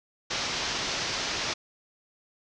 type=low-pass noise; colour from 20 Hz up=white; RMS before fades=-31 dBFS; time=0.3-1.54 s; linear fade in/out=10 ms; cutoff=6100 Hz; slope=48 dB/octave; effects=none